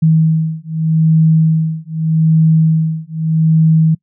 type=beating tone pair; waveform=sine; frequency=159.4 / 160.22 Hz; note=D#3 / E3; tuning=+42 / -49 cents; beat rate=0.82 Hz; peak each=-12 dBFS; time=0.02-3.95 s; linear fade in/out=10 ms; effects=noise-tail reverb RT60 0.1 s tail -25 dB re dry